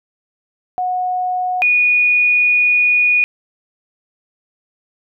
sine tone pair in turn, 731 / 2459 Hz, F#5 / D#7, -21 / -21 cents, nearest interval octave + major sixth, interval 2100 cents, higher second, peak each -16 / -10 dBFS, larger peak second, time 0.78-1.62 / 1.62-3.24 s, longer second, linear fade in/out 0 ms, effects none

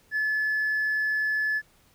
triangle tone with hard clipping, 1724 Hz, A6, 36 cents flat, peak -23 dBFS, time 0.11-1.62 s, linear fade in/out 50 ms, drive 2 dB, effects pink hiss -61 dBFS RMS until 1.94 s

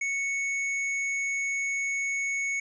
sine tone with hard clipping, 2214 Hz, C#7, 3 cents flat, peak -28 dBFS, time 0.01-2.6 s, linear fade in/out 5 ms, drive 16 dB, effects resampled to 16000 Hz

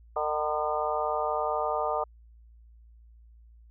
harmonic tone with a mistuned harmonic, 151.8 Hz, D#3, 42 cents flat, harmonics 3 / 4 / 5 / 6 / 7 / 8, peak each -34 / -31 / -32 / -35 / -36 / -33 dBFS, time 0.16-2.04 s, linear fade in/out 5 ms, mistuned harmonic 7, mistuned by -79 cents, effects added 57 Hz sine -51 dBFS peak until 3.7 s

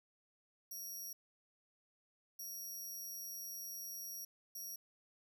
15% pulse tone bursts at uneven times, 5670 Hz, F8, 25 cents sharp, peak -39 dBFS, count 3, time 0.71-1.13 / 2.39-4.25 / 4.55-4.76 s, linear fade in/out 5 ms, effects none

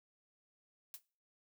blue noise with exponential decay, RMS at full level -42 dBFS, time 0.94-1.02 s, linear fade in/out 1 ms, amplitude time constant 16 ms, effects noise-tail reverb RT60 0.4 s tail -22 dB re dry

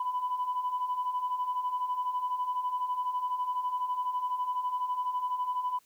sine beating tone pair, 987.8 / 999.8 Hz, B5 / B5, 0 / +21 cents, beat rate 12 Hz, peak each -35 / -29 dBFS, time 0-5.79 s, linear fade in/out 5 ms, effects tanh soft clip ceiling -23 dBFS + white hiss -66 dBFS RMS until 5.85 s

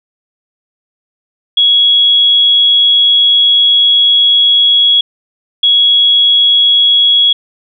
sine tone pair in turn, 3336 / 3336 Hz, G#7 / G#7, +7 / +7 cents, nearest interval unison, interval 0 cents, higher neither, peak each -5 / -5 dBFS, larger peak neither, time 1.57-5.01 / 5.63-7.33 s, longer first, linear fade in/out 5 ms, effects none

